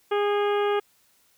harmonic tone with a mistuned harmonic, 410 Hz, G#4, 22 cents flat, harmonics 1 / 2 / 3 / 4 / 5 / 6 / 7 / 8, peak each -22 / -29 / -31 / -36 / -40 / -41 / -40 / -43 dBFS, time 0.11-0.8 s, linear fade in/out 10 ms, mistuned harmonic 5, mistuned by +45 cents, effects white hiss -63 dBFS RMS until 1.37 s

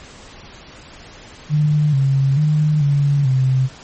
sine tone with pitch steps, 150.2 / 136.1 / 151.8 / 142.4 / 130.9 Hz, D3 / C#3 / D#3 / C#3 / C3, +39 / -31 / -42 / +47 / +1 cents, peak -12 dBFS, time 1.49-3.69 s, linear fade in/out 50 ms, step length 440 ms, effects pink hiss -40 dBFS RMS until 3.83 s + MP3 32 kbps

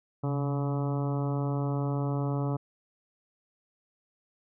harmonic tone with a mistuned harmonic, 142.2 Hz, C#3, 45 cents sharp, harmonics 1 / 2 / 3 / 4 / 5 / 6 / 7 / 8 / 9, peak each -28 / -34 / -38 / -40 / -42 / -44 / -45 / -46 / -47 dBFS, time 0.23-2.57 s, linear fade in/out 10 ms, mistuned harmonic 1, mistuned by -64 cents, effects none

